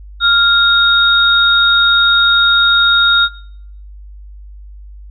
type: tone pair together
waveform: sine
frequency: 1396.9 / 3729 Hz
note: F6 / A#7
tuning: 0 / 0 cents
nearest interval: octave + perfect fourth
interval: 1700 cents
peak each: -10 dBFS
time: 0.2-3.29 s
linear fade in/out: 50 ms
effects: noise-tail reverb RT60 0.7 s tail -21 dB re dry + added 50 Hz sine -31 dBFS peak until 5.1 s